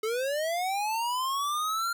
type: linear sweep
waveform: square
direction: up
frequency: 423.6 to 1396.9 Hz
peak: -28 dBFS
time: 0.03-1.93 s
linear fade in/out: 5 ms
effects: 10-bit